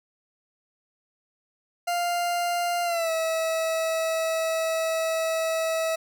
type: tone with pitch glide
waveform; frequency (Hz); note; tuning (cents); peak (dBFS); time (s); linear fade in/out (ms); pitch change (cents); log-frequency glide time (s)
40% pulse; 698.5 to 648; F5 to E5; 0 to -30; -23; 1.87-5.96; 10; -130; 2.84-3.11
effects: none